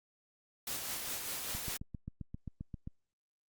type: noise with tremolo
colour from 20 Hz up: white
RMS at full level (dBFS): -38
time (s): 0.67-1.77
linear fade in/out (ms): 2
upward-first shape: sine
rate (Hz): 5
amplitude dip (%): 35
type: click train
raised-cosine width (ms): 5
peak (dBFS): -29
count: 11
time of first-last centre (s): 1.55-2.875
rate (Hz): 7.55
effects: Opus 48 kbps